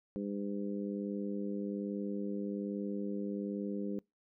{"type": "harmonic tone", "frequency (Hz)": 101.2, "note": "G#2", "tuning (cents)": -44, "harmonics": [2, 3, 4, 5], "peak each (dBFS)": [-37, -41, -43, -45], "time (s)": [0.16, 3.99], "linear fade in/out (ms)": 0, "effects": ["noise-tail reverb RT60 0.2 s tail -25 dB re dry"]}